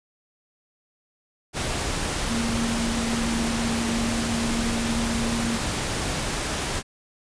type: tone in noise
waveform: sine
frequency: 231.1 Hz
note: A#3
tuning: 15 cents flat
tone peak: -25 dBFS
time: 2.27-5.59 s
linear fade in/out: 50 ms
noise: pink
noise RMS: -27 dBFS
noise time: 1.53-6.83 s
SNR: -1 dB
effects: resampled to 22050 Hz